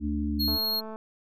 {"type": "harmonic tone", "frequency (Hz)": 73.42, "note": "D2", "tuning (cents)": 0, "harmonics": [1, 3, 4], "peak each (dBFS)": [-30, -30, -31], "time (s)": [0, 0.59], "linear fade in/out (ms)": 50}
{"type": "tone", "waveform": "square", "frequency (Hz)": 4278, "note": "C8", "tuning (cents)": 38, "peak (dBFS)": -26, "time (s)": [0.39, 0.81], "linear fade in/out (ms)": 20}
{"type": "click train", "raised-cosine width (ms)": 1, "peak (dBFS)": -27, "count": 106, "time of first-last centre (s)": [0.48, 0.959], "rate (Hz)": 219}
{"effects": []}